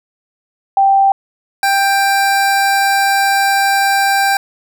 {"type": "tone pair in turn", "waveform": ["sine", "25% pulse"], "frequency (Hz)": [784, 789], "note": ["G5", "G5"], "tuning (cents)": [0, 11], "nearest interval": "unison", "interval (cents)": 11, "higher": "second", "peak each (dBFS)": -7, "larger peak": "neither", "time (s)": [[0.77, 1.12], [1.63, 4.37]], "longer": "second", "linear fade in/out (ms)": 2, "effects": []}